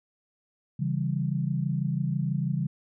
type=chord; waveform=sine; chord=C# diminished; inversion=none; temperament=equal with one note detuned; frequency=138.59 / 164.81 / 196.79 Hz; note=C#3 / E3 / G3; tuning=0 / 0 / +7 cents; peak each=-28 / -29 / -32 dBFS; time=0.79-2.67 s; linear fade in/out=10 ms; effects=none